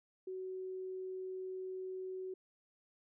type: tone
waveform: sine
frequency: 374.1 Hz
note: F#4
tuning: 19 cents sharp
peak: -40 dBFS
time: 0.27-2.34 s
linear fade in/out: 5 ms
effects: none